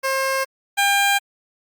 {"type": "tone pair in turn", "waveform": "15% pulse", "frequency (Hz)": [534, 800.1], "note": ["C5", "G5"], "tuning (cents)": [35, 35], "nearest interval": "perfect fifth", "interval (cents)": 700, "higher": "second", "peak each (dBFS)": [-13, -9], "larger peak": "second", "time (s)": [[0.03, 0.45], [0.77, 1.19]], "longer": "neither", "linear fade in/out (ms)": 20, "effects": ["Opus 48 kbps"]}